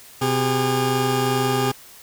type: tone pair together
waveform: 20% pulse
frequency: 127.8 / 405.7 Hz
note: C3 / G#4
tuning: -40 / -41 cents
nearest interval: octave + minor sixth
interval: 1999 cents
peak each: -17 / -16 dBFS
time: 0.21-1.72 s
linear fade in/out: 10 ms
effects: white hiss -45 dBFS RMS until 2.02 s